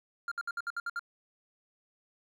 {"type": "tone bursts", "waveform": "triangle", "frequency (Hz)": 1396.9, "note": "F6", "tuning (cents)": 0, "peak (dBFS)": -30, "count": 8, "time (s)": [0.28, 0.994], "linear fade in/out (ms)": 2, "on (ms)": 35, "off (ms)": 62, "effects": []}